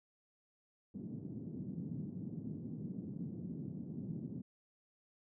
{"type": "band-pass noise", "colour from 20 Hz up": "white", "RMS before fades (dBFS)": -44, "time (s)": [0.94, 4.42], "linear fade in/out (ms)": 10, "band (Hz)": [130, 240], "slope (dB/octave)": 24, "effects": []}